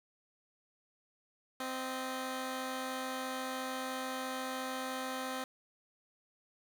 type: tone pair together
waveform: 10% pulse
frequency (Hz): 260 / 623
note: C4 / D#5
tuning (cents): -11 / +2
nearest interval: octave + minor third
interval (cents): 1513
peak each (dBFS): -29 / -37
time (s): 1.6-5.44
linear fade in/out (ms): 2
effects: none